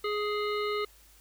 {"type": "harmonic tone with a mistuned harmonic", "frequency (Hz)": 417.5, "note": "G#4", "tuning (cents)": 9, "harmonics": [1, 3, 5, 7, 9, 10], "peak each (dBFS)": [-30, -34, -38, -43, -44, -44], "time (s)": [0.04, 0.85], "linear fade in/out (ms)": 5, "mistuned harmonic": 9, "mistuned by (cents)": -16, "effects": ["added 51 Hz sine -59 dBFS peak until 1.2 s", "white hiss -59 dBFS RMS until 1.2 s"]}